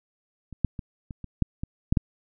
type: clicks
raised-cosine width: 5 ms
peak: -27 / -9 / -21 / -24 / -24 / -8 / -18 / -8 / -7 dBFS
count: 9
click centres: 0.527 / 0.647 / 0.792 / 1.108 / 1.243 / 1.423 / 1.635 / 1.925 / 1.972 s
effects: none